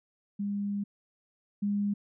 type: tone pair in turn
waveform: sine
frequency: 202.4 / 203.6 Hz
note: G#3 / G#3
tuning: -44 / -34 cents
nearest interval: unison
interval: 10 cents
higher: second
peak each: -29 / -26 dBFS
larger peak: second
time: 0.39-0.84 / 1.62-1.94 s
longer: first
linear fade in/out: 10 ms
effects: none